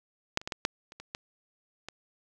clicks, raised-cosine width 0.2 ms, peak -8 / -28 / -17 / -15 / -8 / -29 / -26 / -18 / -22 dBFS, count 9, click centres 0.374 / 0.415 / 0.475 / 0.522 / 0.651 / 0.921 / 1 / 1.149 / 1.886 s, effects none

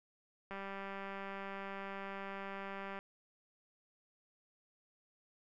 click train, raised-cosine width 0.5 ms, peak -30 dBFS, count 487, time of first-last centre 0.51-2.99 s, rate 196 Hz, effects none

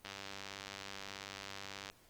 click train, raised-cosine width 0.2 ms, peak -27 dBFS, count 183, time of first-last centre 0.05-1.9 s, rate 98.4 Hz, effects pink hiss -65 dBFS RMS until 2.09 s + Opus 24 kbps

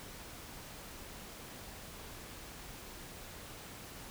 silence, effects pink hiss -49 dBFS RMS until 4.1 s

